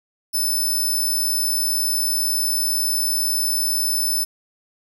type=tone; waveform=5% pulse; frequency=5274 Hz; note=E8; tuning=in tune; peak=-13 dBFS; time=0.33-4.25 s; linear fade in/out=20 ms; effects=none